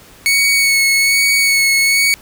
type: tone with vibrato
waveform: sawtooth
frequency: 2217 Hz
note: C#7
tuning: in tune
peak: -7 dBFS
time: 0.26-2.14 s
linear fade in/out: 0 ms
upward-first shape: sine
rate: 1.2 Hz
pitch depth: 21 cents each way
effects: pink hiss -42 dBFS RMS until 2.21 s